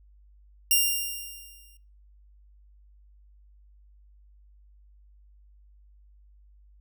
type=tone with exponential decay; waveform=5% pulse; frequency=2794 Hz; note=F7; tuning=in tune; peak=-8 dBFS; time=0.71-1.77 s; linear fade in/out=2 ms; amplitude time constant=230 ms; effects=noise-tail reverb RT60 0.4 s tail -23 dB re dry + added 50 Hz sine -53 dBFS peak until 6.8 s